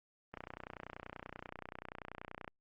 click train, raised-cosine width 0.5 ms, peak -29 dBFS, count 66, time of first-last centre 0.34-2.478 s, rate 30.4 Hz, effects Opus 32 kbps

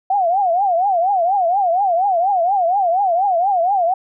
sine tone with vibrato, 738 Hz, F#5, 5 cents flat, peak -13 dBFS, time 0.1-3.94 s, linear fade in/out 5 ms, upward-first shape triangle, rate 4.2 Hz, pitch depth 210 cents each way, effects none

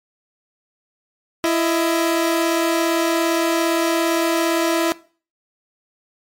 sawtooth tone pair together, 333.8 / 630.1 Hz, E4 / D#5, +22 / +22 cents, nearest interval major seventh, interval 1100 cents, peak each -13 / -20 dBFS, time 1.44-4.92 s, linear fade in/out 0 ms, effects noise-tail reverb RT60 0.4 s tail -20 dB re dry + MP3 64 kbps

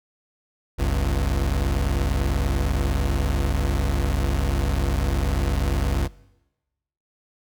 35% pulse tone pair together, 48.79 / 69 Hz, G1 / C#2, -7 / -7 cents, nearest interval tritone, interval 600 cents, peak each -21 dBFS, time 0.78-6.08 s, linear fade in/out 20 ms, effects noise-tail reverb RT60 1.0 s tail -22 dB re dry

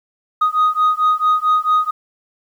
sine beating tone pair, 1244.5 / 1249 Hz, D#6 / D#6, 0 / +6 cents, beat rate 4.5 Hz, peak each -14 dBFS, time 0.41-1.91 s, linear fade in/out 10 ms, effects tanh soft clip ceiling -9 dBFS + 8-bit

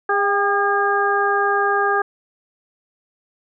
harmonic tone with a mistuned harmonic, 405.2 Hz, G#4, 43 cents flat, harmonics 1 / 2 / 3 / 4, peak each -21 / -21 / -21 / -21 dBFS, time 0.09-2.02 s, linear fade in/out 5 ms, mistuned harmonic 2, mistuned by -31 cents, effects none

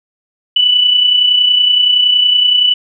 sine tone with amplitude modulation, 2971 Hz, F#7, 6 cents sharp, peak -5 dBFS, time 0.56-2.74 s, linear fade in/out 5 ms, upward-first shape sine, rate 30.7 Hz, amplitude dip 50%, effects none

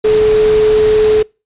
sine tone in noise, 429.9 Hz, A4, 40 cents flat, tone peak -7 dBFS, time 0.04-1.23 s, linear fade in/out 10 ms, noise pink, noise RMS -23 dBFS, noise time 0.04-1.23 s, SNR +13 dB, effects noise-tail reverb RT60 0.3 s tail -26 dB re dry + resampled to 8000 Hz

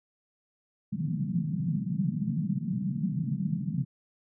pink band-pass noise, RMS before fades -30 dBFS, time 0.92-3.85 s, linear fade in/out 10 ms, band 140 to 210 Hz, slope 48 dB/octave, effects none

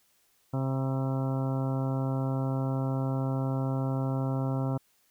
harmonic tone with a mistuned harmonic, 133.1 Hz, C3, 30 cents sharp, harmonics 1 / 2 / 3 / 4 / 5 / 6 / 7 / 8 / 9 / 10, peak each -28 / -33 / -42 / -39 / -41 / -44 / -44 / -49 / -51 / -46 dBFS, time 0.53-4.78 s, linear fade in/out 10 ms, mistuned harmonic 7, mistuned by +29 cents, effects white hiss -68 dBFS RMS until 5.1 s

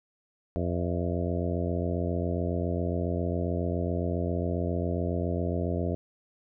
harmonic tone with a mistuned harmonic, 87.31 Hz, F2, in tune, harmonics 1 / 2 / 3 / 4 / 5 / 6 / 7 / 8, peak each -30 / -33 / -35 / -36 / -37 / -38 / -38 / -39 dBFS, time 0.56-5.95 s, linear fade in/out 0 ms, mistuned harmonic 8, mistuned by -81 cents, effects none

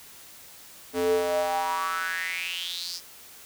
square tone with high-pass filter sweep, 87.5 Hz, F2, 4 cents sharp, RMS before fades -28 dBFS, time 0.93-3.01 s, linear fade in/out 50 ms, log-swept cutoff 340 to 5300 Hz, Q 6.4, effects white hiss -48 dBFS RMS until 3.45 s

